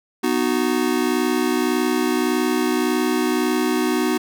square chord, B major, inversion none, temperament just, 246.9 / 308.7 / 370.4 Hz, B3 / D#4 / F#4, 0 / -14 / +2 cents, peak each -23 dBFS, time 0.23-4.18 s, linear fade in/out 10 ms, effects none

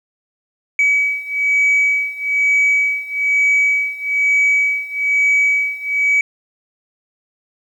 sine beating tone pair, 2276 / 2277.1 Hz, C#7 / C#7, +45 / +46 cents, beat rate 1.1 Hz, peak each -16 / -14 dBFS, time 0.79-6.21 s, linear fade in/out 2 ms, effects tanh soft clip ceiling -8 dBFS + 8-bit

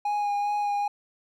triangle tone with vibrato, 822 Hz, G#5, 18 cents flat, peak -22 dBFS, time 0.05-0.88 s, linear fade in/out 5 ms, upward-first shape sine, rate 2.5 Hz, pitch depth 16 cents each way, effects none

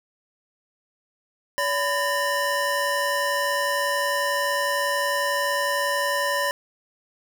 square tone cluster, 570 / 1001 / 1821 Hz, C#5 / B5 / A#6, +48 / +23 / -41 cents, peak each -27 dBFS, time 1.58-6.51 s, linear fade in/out 0 ms, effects none

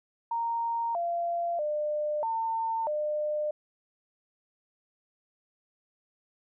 sine tone with pitch steps, 928 / 687 / 600 / 903 / 602 Hz, A#5 / F5 / D5 / A5 / D5, -8 / -29 / +37 / +45 / +43 cents, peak -27 dBFS, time 0.31-3.51 s, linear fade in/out 5 ms, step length 640 ms, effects none

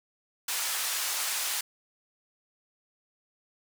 white band-pass noise, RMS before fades -31 dBFS, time 0.48-1.61 s, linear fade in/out 5 ms, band 840 to 12000 Hz, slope 12 dB/octave, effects none

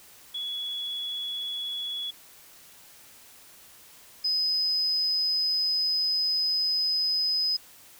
sine tone pair in turn, 3379 / 5034 Hz, G#7 / D#8, +29 / +19 cents, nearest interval perfect fifth, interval 690 cents, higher second, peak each -30 / -23 dBFS, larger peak second, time 0.34-2.11 / 4.24-7.57 s, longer second, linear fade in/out 10 ms, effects white hiss -52 dBFS RMS until 7.99 s

